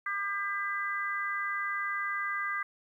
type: harmonic tone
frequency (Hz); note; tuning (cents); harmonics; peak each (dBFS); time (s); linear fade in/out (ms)
400; G4; +35; 3 / 4 / 5; -34 / -35 / -35; 0.06-2.63; 5
effects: 11-bit